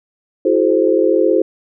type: chord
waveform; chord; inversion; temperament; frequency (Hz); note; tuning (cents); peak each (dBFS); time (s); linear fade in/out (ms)
sine; F# half-diminished seventh; third; equal with one note detuned; 329.6 / 370 / 429 / 523.3; E4 / F#4 / A4 / C5; 0 / 0 / -44 / 0; -16; 0.45-1.42; 5
effects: none